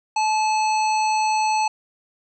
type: harmonic tone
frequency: 865 Hz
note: A5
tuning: 30 cents flat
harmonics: 1 / 3 / 5 / 7 / 9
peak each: -18 / -28 / -32 / -35 / -37 dBFS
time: 0.16-1.68 s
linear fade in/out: 5 ms
effects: none